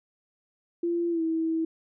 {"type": "tone with pitch glide", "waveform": "sine", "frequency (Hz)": [342.3, 324.4], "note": ["F4", "E4"], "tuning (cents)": [-35, -28], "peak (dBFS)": -24, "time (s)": [0.83, 1.65], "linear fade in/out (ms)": 5, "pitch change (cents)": -93, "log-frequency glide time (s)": [1.1, 1.22], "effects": []}